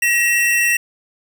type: tone pair together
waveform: square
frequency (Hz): 1906.4 / 2696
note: A#6 / E7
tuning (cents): +38 / +38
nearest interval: tritone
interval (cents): 600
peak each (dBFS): -17 / -17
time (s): 0.02-0.77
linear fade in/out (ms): 5
effects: none